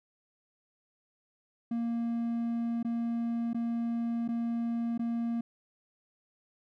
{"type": "tone with dropouts", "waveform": "triangle", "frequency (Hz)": 233.1, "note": "A#3", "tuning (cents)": 0, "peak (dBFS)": -27, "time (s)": [1.71, 5.41], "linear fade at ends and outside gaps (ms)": 5, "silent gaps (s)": [[2.829, 2.847], [3.533, 3.545], [4.279, 4.287], [4.978, 4.993]], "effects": []}